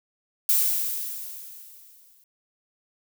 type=noise with exponential decay; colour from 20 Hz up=violet; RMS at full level=-19 dBFS; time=0.49-2.24 s; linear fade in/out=2 ms; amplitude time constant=380 ms; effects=none